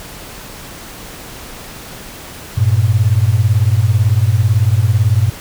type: beating tone pair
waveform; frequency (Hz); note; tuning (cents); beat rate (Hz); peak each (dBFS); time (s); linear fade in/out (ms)
sine; 98 / 116; G2 / A#2; 0 / -8; 18; -12; 2.57-5.3; 10
effects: pink hiss -32 dBFS RMS until 5.4 s